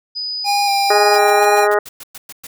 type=tone; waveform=sine; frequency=4978 Hz; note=D#8; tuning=in tune; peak=-21 dBFS; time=0.15-1.19 s; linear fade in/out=20 ms
type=tone with vibrato; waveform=square; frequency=805 Hz; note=G5; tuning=46 cents sharp; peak=-15 dBFS; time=0.44-1.68 s; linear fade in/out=50 ms; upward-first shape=square; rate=2.1 Hz; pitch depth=16 cents each way
type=harmonic tone; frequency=207.7 Hz; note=G#3; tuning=in tune; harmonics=2 / 3 / 4 / 5 / 6 / 7 / 8 / 9; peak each=-15 / -18 / -20 / -28 / -21 / -23 / -30 / -24 dBFS; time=0.9-1.79 s; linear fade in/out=5 ms
type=noise bursts; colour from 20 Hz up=white; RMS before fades=-33 dBFS; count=10; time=1.13-2.47 s; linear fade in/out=5 ms; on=35 ms; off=110 ms
effects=none